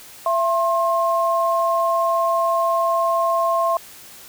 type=tone pair together; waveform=sine; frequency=671.5 / 1066 Hz; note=E5 / C6; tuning=+32 / +32 cents; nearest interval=minor sixth; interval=800 cents; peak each=-19 dBFS; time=0.26-3.77 s; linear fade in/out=2 ms; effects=white hiss -42 dBFS RMS until 4.28 s